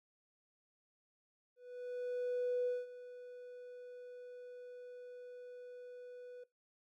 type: tone with ADSR envelope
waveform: triangle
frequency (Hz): 493.9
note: B4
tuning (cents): 0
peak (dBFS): -28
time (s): 1.56-6.44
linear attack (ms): 1100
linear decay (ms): 200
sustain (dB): -18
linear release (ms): 7
effects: noise-tail reverb RT60 0.2 s tail -20 dB re dry + tanh soft clip ceiling -30 dBFS